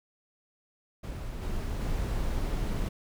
brown noise with level steps, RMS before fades -36 / -32 / -30 dBFS, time 1.03-2.89 s, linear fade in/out 10 ms, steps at 1.41 / 1.8 s, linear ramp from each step 20 ms, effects none

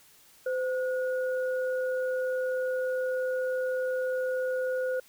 sine tone pair together, 513 / 1449.7 Hz, C5 / F#6, -34 / -36 cents, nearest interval octave + tritone, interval 1798 cents, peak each -27 / -37 dBFS, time 0.46-5 s, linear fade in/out 5 ms, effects white hiss -58 dBFS RMS until 5.08 s

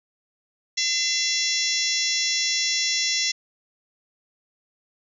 harmonic tone with a mistuned harmonic, 680 Hz, F5, 46 cents flat, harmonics 3 / 4 / 5 / 6 / 7 / 8 / 9 / 10, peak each -29 / -33 / -30 / -29 / -36 / -26 / -28 / -33 dBFS, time 0.77-3.32 s, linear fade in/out 10 ms, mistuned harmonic 9, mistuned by -23 cents, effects none

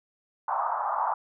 pink band-pass noise, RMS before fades -28 dBFS, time 0.48-1.14 s, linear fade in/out 5 ms, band 740 to 1200 Hz, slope 48 dB/octave, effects none

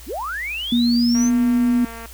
sine linear sweep, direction up, 185 to 6370 Hz, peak -24 dBFS, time 0.06-1.31 s, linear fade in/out 50 ms
sine tone with pitch glide, 238.6 to 243.5 Hz, A#3 to B3, +41 to -24 cents, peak -14 dBFS, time 0.72-1.85 s, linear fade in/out 5 ms, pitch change +35 cents, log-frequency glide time 1.12-1.29 s
click train, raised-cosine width 0.5 ms, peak -22 dBFS, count 209, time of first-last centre 1.15-2.058 s, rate 229 Hz
effects added 60 Hz sine -39 dBFS peak until 2.13 s + white hiss -43 dBFS RMS until 2.13 s

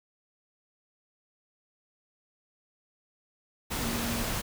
sine tone in noise, 233.1 Hz, A#3, in tune, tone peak -33 dBFS, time 3.81-4.24 s, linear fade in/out 20 ms, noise pink, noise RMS -32 dBFS, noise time 3.7-4.42 s, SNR -4 dB, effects none

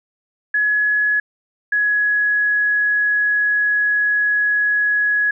sine tone pair in turn, 1690 / 1678.3 Hz, G#6 / G#6, +30 / +18 cents, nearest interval unison, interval 12 cents, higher first, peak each -14 dBFS, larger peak neither, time 0.54-1.2 / 1.72-5.31 s, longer second, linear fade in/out 5 ms, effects none

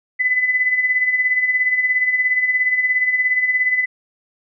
sine tone with tremolo, 2007 Hz, B6, 27 cents sharp, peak -12 dBFS, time 0.19-3.86 s, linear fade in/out 20 ms, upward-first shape sine, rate 17 Hz, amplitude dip 60%, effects none

